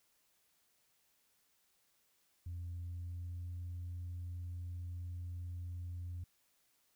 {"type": "tone with pitch glide", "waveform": "sine", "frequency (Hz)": [86.7, 87.71], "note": ["F2", "F2"], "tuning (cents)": [-12, 8], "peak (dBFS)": -39, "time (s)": [2.46, 6.24], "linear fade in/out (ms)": 5, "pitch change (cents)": 20, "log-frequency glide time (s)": [2.65, 3.58], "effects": ["tanh soft clip ceiling -38 dBFS", "white hiss -75 dBFS RMS until 6.95 s"]}